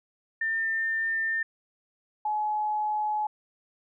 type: tone pair in turn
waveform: sine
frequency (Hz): 1801 / 848.5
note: A6 / G#5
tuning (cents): +40 / +37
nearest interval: octave + minor second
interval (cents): 1303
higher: first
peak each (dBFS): -25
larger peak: neither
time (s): 0.41-1.43 / 2.25-3.27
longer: neither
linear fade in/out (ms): 5
effects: none